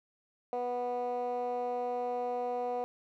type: tone with band-pass filter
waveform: 15% pulse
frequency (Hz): 245.6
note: B3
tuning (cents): -9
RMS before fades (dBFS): -34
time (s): 0.53-2.84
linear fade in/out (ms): 0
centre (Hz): 610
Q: 9.5
effects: none